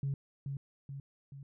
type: tone with echo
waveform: sine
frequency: 138.4 Hz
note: C#3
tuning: 2 cents flat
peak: -30 dBFS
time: 0.03-0.14 s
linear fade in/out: 2 ms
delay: 430 ms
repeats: 3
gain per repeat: -5 dB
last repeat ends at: 1.43 s
effects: tanh soft clip ceiling -27 dBFS